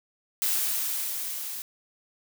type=noise with level ramp; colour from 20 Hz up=blue; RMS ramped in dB=-25 to -36 dBFS; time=0.42-1.62 s; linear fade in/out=0 ms; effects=none